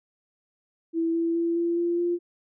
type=tone with pitch steps; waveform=sine; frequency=330 / 333.4 / 336.9 / 340.5 / 344 / 347.6 Hz; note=E4 / E4 / E4 / F4 / F4 / F4; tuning=+2 / +20 / +38 / -44 / -26 / -8 cents; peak=-22 dBFS; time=0.93-2.19 s; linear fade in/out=50 ms; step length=210 ms; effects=none